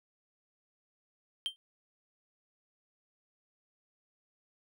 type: tone with exponential decay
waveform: triangle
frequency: 3144 Hz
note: G7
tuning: 4 cents sharp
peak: -26 dBFS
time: 1.46-1.56 s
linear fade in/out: 0 ms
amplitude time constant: 21 ms
effects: none